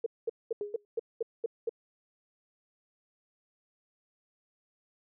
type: tone bursts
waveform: sine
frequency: 457.8 Hz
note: A#4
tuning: 31 cents flat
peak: -27 dBFS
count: 8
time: 0.04-1.694 s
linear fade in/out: 5 ms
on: 23 ms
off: 210 ms
type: tone with exponential decay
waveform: sine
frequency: 412.7 Hz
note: G#4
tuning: 11 cents flat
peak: -29 dBFS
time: 0.61-0.85 s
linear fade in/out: 1 ms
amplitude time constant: 51 ms
effects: none